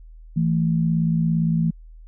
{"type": "tone pair together", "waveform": "sine", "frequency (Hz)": [164.06, 221.6], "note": ["E3", "A3"], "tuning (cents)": [-8, 13], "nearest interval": "perfect fourth", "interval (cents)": 521, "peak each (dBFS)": [-18, -24], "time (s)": [0.36, 1.71], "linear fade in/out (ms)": 10, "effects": ["added 40 Hz sine -40 dBFS peak until 2.07 s"]}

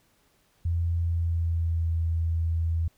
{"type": "tone with pitch glide", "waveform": "sine", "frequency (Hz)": [84.7, 82.53], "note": ["E2", "E2"], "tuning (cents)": [48, 3], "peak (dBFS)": -23, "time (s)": [0.65, 2.88], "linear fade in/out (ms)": 5, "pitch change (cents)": -45, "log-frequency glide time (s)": [0.99, 1.91], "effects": ["pink hiss -66 dBFS RMS until 2.97 s"]}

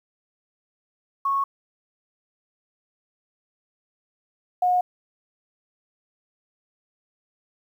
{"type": "tone pair in turn", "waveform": "sine", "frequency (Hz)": [1102, 723.2], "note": ["C#6", "F#5"], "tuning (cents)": [-11, -40], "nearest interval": "perfect fifth", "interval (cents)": 729, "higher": "first", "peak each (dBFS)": [-20, -17], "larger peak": "second", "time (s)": [[1.25, 1.44], [4.62, 4.81]], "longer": "neither", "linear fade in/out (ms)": 5, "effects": ["9-bit"]}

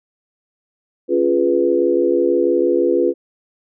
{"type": "chord", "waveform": "sine", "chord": "C# dominant seventh", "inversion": "none", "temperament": "equal", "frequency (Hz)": [277.2, 349.2, 415.3, 493.9], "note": ["C#4", "E#4", "G#4", "B4"], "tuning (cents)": [0, 0, 0, 0], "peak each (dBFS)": [-22, -16, -20, -18], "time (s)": [1.08, 3.14], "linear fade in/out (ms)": 50, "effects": []}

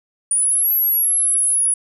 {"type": "linear two-way sweep", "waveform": "sine", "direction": "up then down", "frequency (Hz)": [9397, 11710, 10250], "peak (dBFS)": -14, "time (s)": [0.31, 1.74], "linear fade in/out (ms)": 2, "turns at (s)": 0.72, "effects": []}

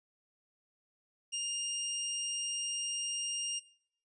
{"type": "tone", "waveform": "20% pulse", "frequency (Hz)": 2815, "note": "F7", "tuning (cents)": 13, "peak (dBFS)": -29, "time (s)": [1.32, 3.6], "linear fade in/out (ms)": 20, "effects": ["noise-tail reverb RT60 0.6 s tail -20 dB re dry", "resampled to 22050 Hz"]}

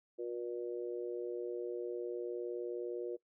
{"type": "harmonic tone", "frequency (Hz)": 119.7, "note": "A#2", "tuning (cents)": 46, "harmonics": [3, 4, 5], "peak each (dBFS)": [-39, -41, -49], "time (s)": [0.18, 3.17], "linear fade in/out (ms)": 20, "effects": ["noise-tail reverb RT60 0.1 s tail -20 dB re dry"]}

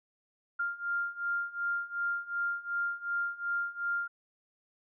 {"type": "beating tone pair", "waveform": "sine", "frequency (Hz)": [1396.9, 1399.6], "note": ["F6", "F6"], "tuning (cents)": [0, 3], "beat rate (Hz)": 2.7, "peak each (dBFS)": [-35, -33], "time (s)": [0.59, 4.08], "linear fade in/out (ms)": 10, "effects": []}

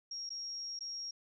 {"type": "tone with dropouts", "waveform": "sine", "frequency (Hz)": 5588, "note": "F8", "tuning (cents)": 0, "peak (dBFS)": -39, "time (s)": [0.11, 1.11], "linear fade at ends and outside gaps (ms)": 5, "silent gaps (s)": [[0.293, 0.303], [0.791, 0.807]], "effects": []}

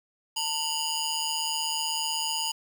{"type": "ring-modulated tone", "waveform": "15% pulse", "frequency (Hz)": 1944, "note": "B6", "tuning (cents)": -28, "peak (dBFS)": -18, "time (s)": [0.36, 2.52], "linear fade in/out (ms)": 10, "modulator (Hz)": 1050, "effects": ["8-bit"]}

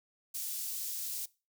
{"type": "high-pass noise", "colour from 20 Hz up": "white", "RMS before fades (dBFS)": -38, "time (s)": [0.34, 1.26], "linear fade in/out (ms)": 10, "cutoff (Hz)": 5300, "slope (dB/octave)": 12, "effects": ["noise-tail reverb RT60 0.3 s tail -21 dB re dry"]}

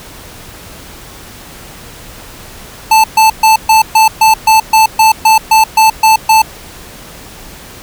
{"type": "tone bursts", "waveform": "square", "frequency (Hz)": 880, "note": "A5", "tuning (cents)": 0, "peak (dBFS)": -4, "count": 14, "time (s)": [2.91, 6.42], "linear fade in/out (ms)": 5, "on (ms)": 130, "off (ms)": 130, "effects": ["pink hiss -32 dBFS RMS until 7.82 s"]}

